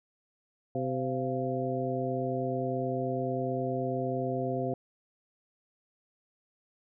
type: harmonic tone with a mistuned harmonic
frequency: 129.3 Hz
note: C3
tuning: 20 cents flat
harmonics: 1 / 2 / 3 / 4 / 5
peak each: -35 / -35 / -35 / -35 / -35 dBFS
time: 0.75-4.74 s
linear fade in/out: 2 ms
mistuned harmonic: 5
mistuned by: +100 cents
effects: none